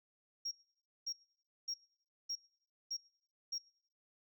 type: tone bursts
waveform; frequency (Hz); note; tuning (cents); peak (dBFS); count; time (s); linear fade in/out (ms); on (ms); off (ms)
sine; 5588; F8; 0; -35; 6; 0.45-3.584; 10; 64; 550
effects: noise-tail reverb RT60 0.7 s tail -25 dB re dry + tanh soft clip ceiling -34 dBFS